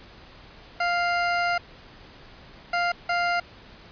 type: tone bursts at uneven times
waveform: 20% pulse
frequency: 698.5 Hz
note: F5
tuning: in tune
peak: -17 dBFS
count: 3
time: 0.8-1.58 / 2.73-2.92 / 3.09-3.4 s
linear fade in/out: 5 ms
effects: pink hiss -48 dBFS RMS until 3.91 s + resampled to 11025 Hz